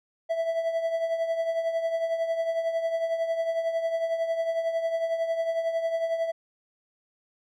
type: tone with tremolo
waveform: triangle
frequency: 660 Hz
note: E5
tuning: 2 cents sharp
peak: -20 dBFS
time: 0.29-6.32 s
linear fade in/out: 20 ms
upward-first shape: triangle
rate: 11 Hz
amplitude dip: 65%
effects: none